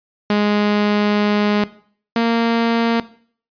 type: tone pair in turn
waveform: sawtooth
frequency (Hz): 207.7 / 231.1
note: G#3 / A#3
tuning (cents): 0 / -15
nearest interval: major second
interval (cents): 185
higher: second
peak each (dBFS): -10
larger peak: neither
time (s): 0.3-1.64 / 2.16-3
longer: first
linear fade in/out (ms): 2
effects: noise-tail reverb RT60 0.5 s tail -17 dB re dry + resampled to 11025 Hz